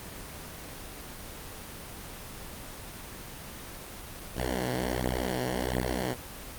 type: beating tone pair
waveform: 5% pulse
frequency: 62.1 / 63.5 Hz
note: B1 / B1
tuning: +10 / +49 cents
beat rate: 1.4 Hz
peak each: -20 dBFS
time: 4.35-6.16 s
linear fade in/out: 50 ms
effects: pink hiss -42 dBFS RMS until 6.58 s + Opus 24 kbps